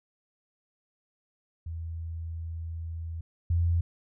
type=tone pair in turn; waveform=sine; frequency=82.41 / 85.12 Hz; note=E2 / F2; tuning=0 / -44 cents; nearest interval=minor second; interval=56 cents; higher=second; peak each=-33 / -22 dBFS; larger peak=second; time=1.66-3.21 / 3.5-3.81 s; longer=first; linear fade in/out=5 ms; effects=none